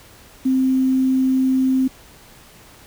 sine tone with quantisation, 261.6 Hz, C4, in tune, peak -14 dBFS, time 0.45-1.88 s, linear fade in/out 10 ms, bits 7, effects pink hiss -46 dBFS RMS until 2.86 s

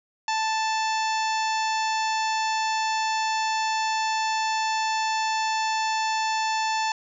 harmonic tone with a mistuned harmonic, 880 Hz, A5, in tune, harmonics 1 / 2 / 3 / 4 / 5 / 6 / 7 / 8, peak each -24 / -32 / -33 / -38 / -36 / -37 / -41 / -40 dBFS, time 0.28-6.92 s, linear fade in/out 2 ms, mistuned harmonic 6, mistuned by +21 cents, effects none

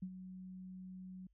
sine tone with ADSR envelope, 185.5 Hz, F#3, 5 cents sharp, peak -38 dBFS, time 0.02-1.27 s, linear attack 7 ms, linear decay 64 ms, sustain -9 dB, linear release 4 ms, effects added 50 Hz sine -70 dBFS peak until 1.33 s

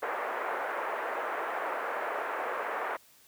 pink band-pass noise, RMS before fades -34 dBFS, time 0.02-2.97 s, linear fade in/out 10 ms, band 480 to 1800 Hz, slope 24 dB/octave, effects white hiss -60 dBFS RMS until 3.27 s

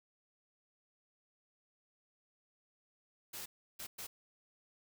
white noise bursts at uneven times, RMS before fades -45 dBFS, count 3, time 3.33-3.46 / 3.79-3.87 / 3.98-4.07 s, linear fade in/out 10 ms, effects none

